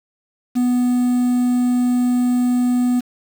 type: tone with quantisation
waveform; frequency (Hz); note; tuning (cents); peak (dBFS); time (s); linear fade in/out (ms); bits
triangle; 246.9; B3; 0; -12; 0.55-3.01; 20; 6
effects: none